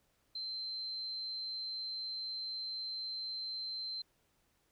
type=tone; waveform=sine; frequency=4108 Hz; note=C8; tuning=33 cents flat; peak=-38 dBFS; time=0.35-4.02 s; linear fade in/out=5 ms; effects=pink hiss -75 dBFS RMS until 4.71 s